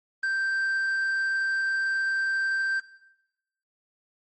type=tone with quantisation; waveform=triangle; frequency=1568 Hz; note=G6; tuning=in tune; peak=-22 dBFS; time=0.23-2.8 s; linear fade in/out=5 ms; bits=8; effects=noise-tail reverb RT60 0.9 s tail -18 dB re dry + MP3 32 kbps